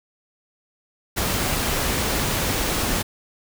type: noise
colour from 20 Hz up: pink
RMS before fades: -23 dBFS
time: 1.16-3.03 s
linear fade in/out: 20 ms
effects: none